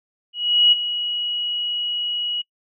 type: tone with ADSR envelope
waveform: sine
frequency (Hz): 2911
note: F#7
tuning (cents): -29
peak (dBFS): -10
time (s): 0.33-2.42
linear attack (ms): 390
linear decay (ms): 19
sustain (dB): -12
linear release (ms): 13
effects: noise-tail reverb RT60 0.1 s tail -24 dB re dry